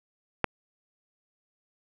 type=click; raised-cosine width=0.5 ms; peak=-7 dBFS; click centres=0.443 s; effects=none